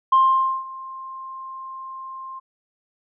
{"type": "tone with ADSR envelope", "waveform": "sine", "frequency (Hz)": 1056, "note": "C6", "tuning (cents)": 16, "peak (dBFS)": -10, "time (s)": [0.12, 2.4], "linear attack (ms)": 8, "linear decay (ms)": 510, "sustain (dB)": -22, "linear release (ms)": 18, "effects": ["tanh soft clip ceiling -8 dBFS"]}